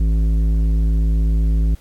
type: tone with tanh clipping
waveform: sine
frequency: 54 Hz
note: A1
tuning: 32 cents flat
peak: -15 dBFS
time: 0-1.75 s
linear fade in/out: 5 ms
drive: 11 dB
effects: pink hiss -52 dBFS RMS until 1.8 s + AAC 64 kbps